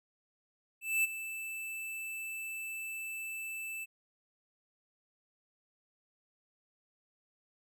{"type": "tone with ADSR envelope", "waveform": "square", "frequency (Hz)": 2642, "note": "E7", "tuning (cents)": 3, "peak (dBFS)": -26, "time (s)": [0.81, 3.86], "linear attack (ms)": 230, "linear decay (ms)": 20, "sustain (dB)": -13, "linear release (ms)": 28, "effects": []}